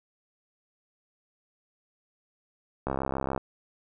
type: click train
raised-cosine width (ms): 1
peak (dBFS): -15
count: 35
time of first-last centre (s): 2.87-3.377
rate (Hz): 67
effects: none